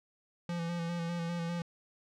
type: tone with vibrato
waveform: square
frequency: 170.3 Hz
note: F3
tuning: 43 cents flat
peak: -34 dBFS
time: 0.49-1.62 s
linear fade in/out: 2 ms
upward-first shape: square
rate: 5 Hz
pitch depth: 25 cents each way
effects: low-pass 6000 Hz 12 dB/octave